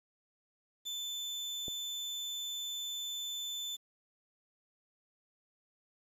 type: tone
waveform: 35% pulse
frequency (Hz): 3520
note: A7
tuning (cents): 0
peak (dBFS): -35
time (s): 0.85-3.77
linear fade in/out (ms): 20
type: click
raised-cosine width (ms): 2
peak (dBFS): -31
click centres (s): 1.682
effects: resampled to 32000 Hz + 10-bit